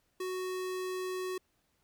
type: tone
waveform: square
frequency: 370 Hz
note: F#4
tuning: in tune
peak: -35 dBFS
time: 0.2-1.38 s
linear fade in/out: 5 ms
effects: pink hiss -75 dBFS RMS until 1.83 s